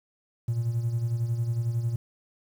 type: tone with tremolo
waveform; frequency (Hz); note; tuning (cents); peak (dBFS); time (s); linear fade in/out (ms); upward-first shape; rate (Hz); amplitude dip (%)
triangle; 117.1; A#2; +8; -19; 0.48-1.96; 5; sine; 11; 65
effects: tanh soft clip ceiling -19 dBFS + 9-bit